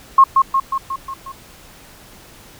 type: tone with echo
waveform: sine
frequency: 1078 Hz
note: C#6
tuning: 49 cents flat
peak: -4 dBFS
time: 0.18-0.24 s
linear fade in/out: 5 ms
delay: 180 ms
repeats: 6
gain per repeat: -4 dB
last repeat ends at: 1.32 s
effects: pink hiss -43 dBFS RMS until 2.59 s